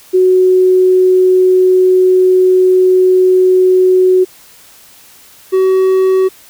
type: tone pair in turn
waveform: sine / triangle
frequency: 370 / 377.3 Hz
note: F#4 / F#4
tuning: 0 / +34 cents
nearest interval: unison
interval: 34 cents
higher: second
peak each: -5 dBFS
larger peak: neither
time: 0.13-4.25 / 5.52-6.29 s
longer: first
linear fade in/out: 20 ms
effects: white hiss -41 dBFS RMS until 6.49 s